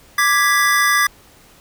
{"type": "chord", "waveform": "square", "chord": "G# diminished", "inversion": "second", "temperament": "equal", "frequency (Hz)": [1174.7, 1661.2, 1975.5], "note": ["D6", "G#6", "B6"], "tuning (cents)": [0, 0, 0], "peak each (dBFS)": -18, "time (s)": [0.18, 1.07], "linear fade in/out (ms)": 5, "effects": ["pink hiss -48 dBFS RMS until 1.6 s"]}